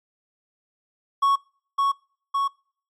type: tone with echo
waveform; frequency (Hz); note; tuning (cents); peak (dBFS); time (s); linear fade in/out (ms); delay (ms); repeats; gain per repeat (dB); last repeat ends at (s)
triangle; 1108.7; C#6; 0; -14; 1.22-1.36; 10; 560; 2; -2; 2.48
effects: noise-tail reverb RT60 0.5 s tail -26 dB re dry + MP3 64 kbps